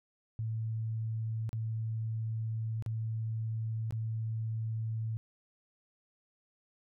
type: tone with dropouts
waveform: sine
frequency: 111.5 Hz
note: A2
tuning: 23 cents sharp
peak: -32 dBFS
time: 0.39-5.17 s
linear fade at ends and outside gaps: 0 ms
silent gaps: 1.492-1.53 / 2.824-2.862 / 3.908-3.924 s
effects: none